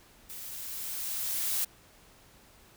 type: noise with level ramp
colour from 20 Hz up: blue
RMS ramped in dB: -43 to -29 dBFS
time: 0.29-1.65 s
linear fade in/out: 10 ms
effects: pink hiss -58 dBFS RMS until 2.76 s